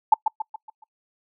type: tone with echo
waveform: sine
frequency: 872 Hz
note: A5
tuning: 16 cents flat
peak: -9 dBFS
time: 0.12-0.14 s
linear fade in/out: 5 ms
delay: 140 ms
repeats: 5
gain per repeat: -7 dB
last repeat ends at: 0.84 s
effects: noise-tail reverb RT60 0.1 s tail -24 dB re dry